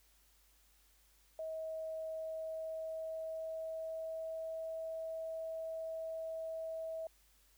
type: tone with pitch glide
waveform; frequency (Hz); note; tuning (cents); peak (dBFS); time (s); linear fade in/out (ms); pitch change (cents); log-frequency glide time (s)
sine; 639 to 647.2; D#5 to E5; +46 to -32; -39; 1.39-7.07; 2; +22; 2.02-4.73
effects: added 50 Hz sine -70 dBFS peak until 7.57 s + white hiss -70 dBFS RMS until 7.57 s